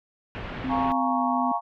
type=low-pass noise; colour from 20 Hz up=pink; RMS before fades=-35 dBFS; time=0.35-0.92 s; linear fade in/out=0 ms; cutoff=2900 Hz; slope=24 dB/octave
type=tone with pitch glide; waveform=sine; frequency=260 to 252.6 Hz; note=C4 to B3; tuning=-11 to +39 cents; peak=-26 dBFS; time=0.64-1.52 s; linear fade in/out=5 ms; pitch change=-50 cents; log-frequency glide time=0.94-1.25 s
type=chord; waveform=sine; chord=Bb minor seventh; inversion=second; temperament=equal; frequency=698.5 / 830.6 / 932.3 / 1108.7 Hz; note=F5 / Ab5 / Bb5 / Db6; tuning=0 / 0 / 0 / 0 cents; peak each=-28 / -30 / -28 / -28 dBFS; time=0.68-1.61 s; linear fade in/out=50 ms
effects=none